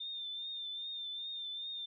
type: tone with vibrato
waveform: sine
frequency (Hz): 3600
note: A7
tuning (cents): +39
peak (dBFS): -39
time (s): 0-1.86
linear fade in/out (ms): 10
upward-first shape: triangle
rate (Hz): 2.5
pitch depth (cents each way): 52
effects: none